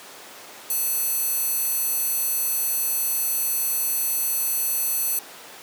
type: tone with high-pass filter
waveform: square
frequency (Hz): 870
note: A5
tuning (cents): -20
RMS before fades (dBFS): -24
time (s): 0.7-5.19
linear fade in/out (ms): 2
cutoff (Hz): 11000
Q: 1.1
effects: pink hiss -41 dBFS RMS until 5.62 s + high-pass 400 Hz 12 dB/octave